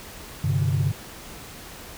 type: chord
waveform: sine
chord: G suspended fourth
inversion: none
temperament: just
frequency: 98 / 130.67 / 147 Hz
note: G2 / C3 / D3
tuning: 0 / -2 / +2 cents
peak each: -23 dBFS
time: 0.44-0.92 s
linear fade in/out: 5 ms
effects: tanh soft clip ceiling -14 dBFS + pink hiss -41 dBFS RMS until 1.97 s